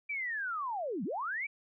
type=linear two-way sweep; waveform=sine; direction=down then up; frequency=2359 to 164.81 to 2359 Hz; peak=-33 dBFS; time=0.09-1.47 s; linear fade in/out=10 ms; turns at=1.04 s; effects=none